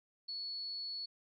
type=tone; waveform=sine; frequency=4403 Hz; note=C#8; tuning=13 cents flat; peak=-39 dBFS; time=0.28-1.06 s; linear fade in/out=10 ms; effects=none